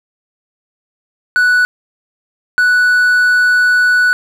triangle tone pair in turn, 1480 / 1480 Hz, F#6 / F#6, 0 / 0 cents, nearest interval unison, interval 0 cents, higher neither, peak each -6 dBFS, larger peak neither, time 1.36-1.65 / 2.58-4.13 s, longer second, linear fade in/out 0 ms, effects none

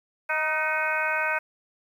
harmonic tone with a mistuned harmonic, 312.9 Hz, D#4, 10 cents sharp, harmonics 2 / 3 / 4 / 5 / 6 / 7 / 8, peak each -32 / -31 / -34 / -27 / -36 / -32 / -31 dBFS, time 0.29-1.39 s, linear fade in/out 10 ms, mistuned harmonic 5, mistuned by -40 cents, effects 9-bit

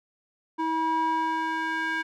square tone with band-pass filter sweep, 322.1 Hz, E4, 40 cents flat, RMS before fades -27 dBFS, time 0.58-2.03 s, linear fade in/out 20 ms, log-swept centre 760 to 1700 Hz, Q 2.8, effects none

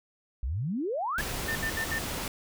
sine exponential sweep, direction up, 54.7 to 1760 Hz, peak -28 dBFS, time 0.43-1.21 s, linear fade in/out 0 ms
pink noise, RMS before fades -34 dBFS, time 1.18-2.28 s, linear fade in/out 2 ms
sine tone bursts, 1800 Hz, A6, 39 cents sharp, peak -29 dBFS, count 4, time 1.48-1.987 s, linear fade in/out 5 ms, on 75 ms, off 69 ms
effects none

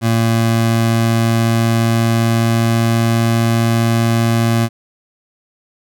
25% pulse tone with pitch glide, 114.3 to 115.16 Hz, A#2 to A#2, -34 to -21 cents, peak -8 dBFS, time 0.01-4.69 s, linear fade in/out 50 ms, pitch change +13 cents, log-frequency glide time 0.26-3.67 s, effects none

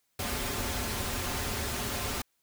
pink noise with comb filter, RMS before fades -33 dBFS, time 0.19-2.22 s, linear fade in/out 5 ms, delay 6.2 ms, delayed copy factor -0.6, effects white hiss -75 dBFS RMS until 2.42 s

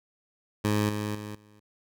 15% pulse tone with level steps, 105.1 Hz, G#2, 21 cents sharp, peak -17 / -23 / -30 / -48 dBFS, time 0.64-1.6 s, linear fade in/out 10 ms, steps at 0.89 / 1.15 / 1.35 s, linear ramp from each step 2 ms, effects none

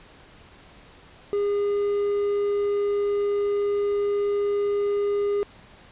triangle tone, 407.4 Hz, G#4, 33 cents flat, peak -19 dBFS, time 1.33-5.43 s, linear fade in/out 0 ms, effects pink hiss -50 dBFS RMS until 5.91 s + resampled to 8000 Hz

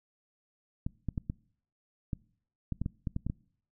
clicks, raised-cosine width 5 ms, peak -20 dBFS, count 12, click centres 0.865 / 1.087 / 1.178 / 1.299 / 2.132 / 2.723 / 2.816 / 2.861 / 3.072 / 3.164 / 3.266 / 3.299 s, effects noise-tail reverb RT60 0.6 s tail -24 dB re dry

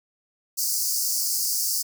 pink high-pass noise, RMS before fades -25 dBFS, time 0.57-1.83 s, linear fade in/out 20 ms, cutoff 4600 Hz, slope 96 dB/octave, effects none

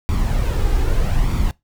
brown noise with flanger, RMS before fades -17 dBFS, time 0.09-1.51 s, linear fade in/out 0 ms, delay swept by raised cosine 0.86 to 2.46 ms, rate 0.8 Hz, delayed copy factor +0.5, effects noise-tail reverb RT60 0.2 s tail -22 dB re dry

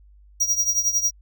square tone with tremolo, 5740 Hz, F8, 47 cents sharp, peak -16 dBFS, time 0.4-1.11 s, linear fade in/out 10 ms, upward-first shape triangle, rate 11 Hz, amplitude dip 85%, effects added 50 Hz sine -48 dBFS peak until 1.21 s

